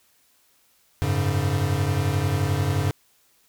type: chord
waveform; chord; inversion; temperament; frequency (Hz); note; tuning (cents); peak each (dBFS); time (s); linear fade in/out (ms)
square; F# suspended second; none; equal with one note detuned; 92.5 / 103.83 / 140.53; F#2 / G#2 / C#3; 0 / 0 / +24; -26; 1.02-2.91; 0
effects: white hiss -62 dBFS RMS until 3.48 s